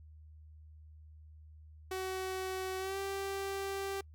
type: tone with pitch glide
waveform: sawtooth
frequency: 376.1 to 391.6 Hz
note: F#4 to G4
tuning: +28 to -2 cents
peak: -32 dBFS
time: 1.91-4.01 s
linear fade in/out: 5 ms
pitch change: +70 cents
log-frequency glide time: 2.78-2.98 s
effects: noise-tail reverb RT60 0.1 s tail -26 dB re dry + added 77 Hz sine -52 dBFS peak until 4.14 s